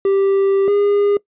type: tone pair in turn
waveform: triangle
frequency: 392 / 407.1 Hz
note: G4 / G#4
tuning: 0 / -35 cents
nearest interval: minor second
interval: 65 cents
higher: second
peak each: -10 dBFS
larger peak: neither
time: 0.05-0.68 / 0.68-1.17 s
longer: first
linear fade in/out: 2 ms
effects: noise-tail reverb RT60 0.1 s tail -21 dB re dry + resampled to 8000 Hz